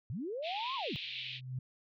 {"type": "linear two-way sweep", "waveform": "sine", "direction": "up then down", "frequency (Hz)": [95, 1108, 95], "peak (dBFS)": -36, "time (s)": [0.1, 0.96], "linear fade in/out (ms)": 0, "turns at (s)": 0.75}
{"type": "band-pass noise", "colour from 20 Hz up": "pink", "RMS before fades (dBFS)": -42, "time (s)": [0.42, 1.41], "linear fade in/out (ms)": 50, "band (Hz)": [2400, 3900], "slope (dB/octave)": 48}
{"type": "tone with exponential growth", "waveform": "sine", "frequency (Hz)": 128.4, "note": "C3", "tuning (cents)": -32, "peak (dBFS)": -33, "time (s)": [1.03, 1.59], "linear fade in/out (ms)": 5, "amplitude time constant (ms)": 120}
{"effects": []}